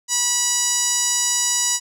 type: tone with band-pass filter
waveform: sawtooth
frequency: 975 Hz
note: B5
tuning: 23 cents flat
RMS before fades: -20 dBFS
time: 0.08-1.8 s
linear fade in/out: 50 ms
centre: 6800 Hz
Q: 3.3
effects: none